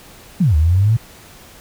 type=exponential two-way sweep; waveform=sine; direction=down then up; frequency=207.7 to 73.42 to 118.4 Hz; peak=-10 dBFS; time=0.4-0.97 s; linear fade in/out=10 ms; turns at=0.56 s; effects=pink hiss -42 dBFS RMS until 1.6 s